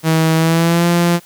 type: tone with pitch glide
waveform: sawtooth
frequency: 160.8 to 172.34 Hz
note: E3 to F3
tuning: -43 to -23 cents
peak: -7 dBFS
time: 0.03-1.2 s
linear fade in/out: 50 ms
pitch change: +120 cents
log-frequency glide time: 0.35-0.87 s
effects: white hiss -45 dBFS RMS until 1.25 s